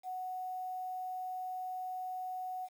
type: tone with quantisation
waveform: sine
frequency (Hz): 740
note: F#5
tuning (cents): 0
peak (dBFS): -37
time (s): 0.03-2.69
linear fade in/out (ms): 50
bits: 10
effects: none